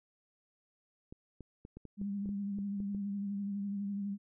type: clicks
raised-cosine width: 3 ms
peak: -34 dBFS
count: 11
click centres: 1.125 / 1.407 / 1.651 / 1.77 / 1.853 / 2.015 / 2.258 / 2.291 / 2.587 / 2.803 / 2.948 s
type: tone with vibrato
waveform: sine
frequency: 200.6 Hz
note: G3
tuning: 40 cents sharp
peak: -34 dBFS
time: 1.97-4.18 s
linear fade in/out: 50 ms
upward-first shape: sine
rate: 12 Hz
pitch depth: 31 cents each way
effects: none